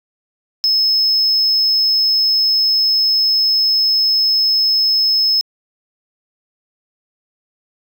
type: tone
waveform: sine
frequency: 5190 Hz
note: E8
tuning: 28 cents flat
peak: -9 dBFS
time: 0.64-5.41 s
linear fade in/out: 0 ms
effects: tanh soft clip ceiling -10 dBFS